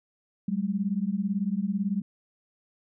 sine beating tone pair, 190 / 208 Hz, F#3 / G#3, +46 / +3 cents, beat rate 18 Hz, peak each -28 dBFS, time 0.48-2.02 s, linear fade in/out 5 ms, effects none

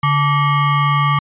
square ring-modulated tone, 508 Hz, B4, 49 cents sharp, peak -10 dBFS, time 0.03-1.19 s, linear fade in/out 5 ms, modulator 652 Hz, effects resampled to 8000 Hz

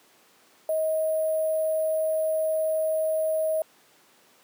sine tone with sample-and-hold, 631 Hz, D#5, 24 cents sharp, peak -22 dBFS, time 0.69-3.62 s, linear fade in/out 2 ms, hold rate 11025 Hz, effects pink hiss -58 dBFS RMS until 4.43 s + high-pass 300 Hz 12 dB/octave

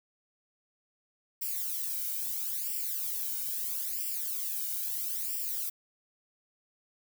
violet noise with flanger, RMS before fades -34 dBFS, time 1.41-5.7 s, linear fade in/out 10 ms, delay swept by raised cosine 0.38 to 1.35 ms, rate 0.76 Hz, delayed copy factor +0.95, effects none

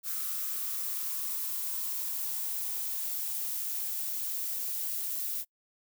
violet noise with high-pass filter sweep, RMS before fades -34 dBFS, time 0.03-5.45 s, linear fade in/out 50 ms, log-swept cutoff 1300 to 530 Hz, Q 5.1, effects noise-tail reverb RT60 0.1 s tail -25 dB re dry

